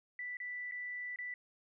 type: tone with dropouts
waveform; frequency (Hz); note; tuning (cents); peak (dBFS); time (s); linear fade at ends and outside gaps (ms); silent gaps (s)
sine; 1975.5; B6; 0; -39; 0.19-1.34; 2; 0.37-0.401 / 0.713-0.72 / 1.16-1.187
effects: none